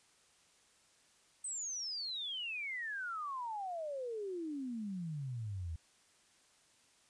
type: exponential sweep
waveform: sine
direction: down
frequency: 8372 to 77.78 Hz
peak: -38 dBFS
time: 1.44-5.76 s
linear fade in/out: 5 ms
effects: white hiss -68 dBFS RMS until 7.09 s + resampled to 22050 Hz